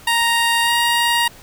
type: tone with pitch glide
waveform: 15% pulse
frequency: 932.3 to 942 Hz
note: A#5 to A#5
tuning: 0 to +18 cents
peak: -8 dBFS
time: 0.07-1.28 s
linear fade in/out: 5 ms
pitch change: +18 cents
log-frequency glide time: 0.64-0.7 s
effects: pink hiss -43 dBFS RMS until 1.42 s